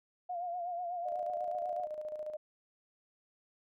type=tone with vibrato; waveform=sine; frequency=704 Hz; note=F5; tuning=14 cents sharp; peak=-35 dBFS; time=0.29-1.86 s; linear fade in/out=10 ms; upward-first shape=sine; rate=8.1 Hz; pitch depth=57 cents each way
type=tone with tremolo; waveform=sine; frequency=610 Hz; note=D#5; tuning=34 cents flat; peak=-36 dBFS; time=1.05-2.37 s; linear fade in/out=10 ms; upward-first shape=square; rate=14 Hz; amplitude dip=50%
effects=none